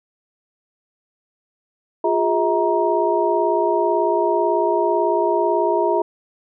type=tone cluster; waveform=sine; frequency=352.9 / 411 / 644 / 941 Hz; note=F4 / G#4 / E5 / A#5; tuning=+18 / -18 / -41 / +16 cents; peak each=-21 dBFS; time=2.04-6.02 s; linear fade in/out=5 ms; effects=none